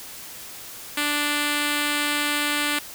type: tone with notch filter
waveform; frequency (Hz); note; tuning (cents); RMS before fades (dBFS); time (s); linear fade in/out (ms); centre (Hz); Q
5% pulse; 293.7; D4; 0; -24; 0.97-2.79; 5; 700; 1.3
effects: white hiss -39 dBFS RMS until 2.94 s